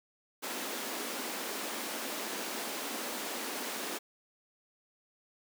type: high-pass noise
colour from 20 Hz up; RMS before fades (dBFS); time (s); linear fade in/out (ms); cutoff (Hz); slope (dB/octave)
pink; -38; 0.42-3.99; 20; 220; 48
effects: none